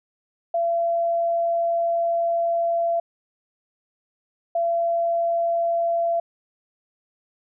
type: tone bursts at uneven times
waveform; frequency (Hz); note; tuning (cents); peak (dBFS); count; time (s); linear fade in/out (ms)
sine; 678; E5; +49; -19; 2; 0.54-3 / 4.55-6.2; 5
effects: none